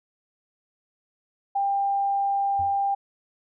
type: tone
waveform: sine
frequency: 795 Hz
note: G5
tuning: 24 cents sharp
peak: -21 dBFS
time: 1.55-2.95 s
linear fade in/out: 10 ms
type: tone with exponential decay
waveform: triangle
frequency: 88.4 Hz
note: F2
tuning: 22 cents sharp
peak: -30 dBFS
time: 2.59-2.83 s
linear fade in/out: 5 ms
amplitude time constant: 51 ms
effects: none